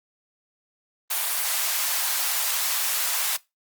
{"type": "high-pass noise", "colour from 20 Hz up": "white", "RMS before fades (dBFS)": -25, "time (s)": [1.1, 3.37], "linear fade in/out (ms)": 10, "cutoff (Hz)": 670, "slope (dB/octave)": 24, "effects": ["noise-tail reverb RT60 0.2 s tail -20 dB re dry", "Opus 32 kbps"]}